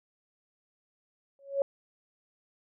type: tone with exponential growth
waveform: sine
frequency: 554.4 Hz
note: C#5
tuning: in tune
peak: -20 dBFS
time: 1.39-1.62 s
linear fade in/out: 1 ms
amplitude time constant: 49 ms
effects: none